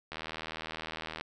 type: click train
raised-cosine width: 0.3 ms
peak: -22 dBFS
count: 88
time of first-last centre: 0.12-1.21 s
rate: 79.8 Hz
effects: none